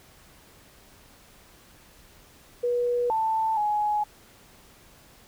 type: tone with pitch steps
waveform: sine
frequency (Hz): 484.9 / 885 / 839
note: B4 / A5 / G#5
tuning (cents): -32 / +10 / +17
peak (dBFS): -22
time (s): 2.63-4.04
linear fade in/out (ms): 10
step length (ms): 470
effects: pink hiss -54 dBFS RMS until 5.27 s